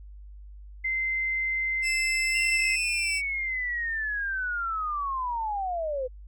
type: tone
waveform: sine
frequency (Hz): 2075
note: C7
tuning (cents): -15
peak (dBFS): -25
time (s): 0.84-2.76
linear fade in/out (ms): 10
type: tone with pitch glide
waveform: 20% pulse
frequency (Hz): 2637 to 2674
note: E7 to E7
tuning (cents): 0 to +24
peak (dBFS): -23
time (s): 1.82-3.22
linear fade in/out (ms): 50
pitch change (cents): +24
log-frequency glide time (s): 2.22-3
type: linear sweep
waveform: sine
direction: down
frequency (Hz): 2777 to 493.7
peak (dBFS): -27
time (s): 2.34-6.08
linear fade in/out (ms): 20
effects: added 50 Hz sine -42 dBFS peak until 6.27 s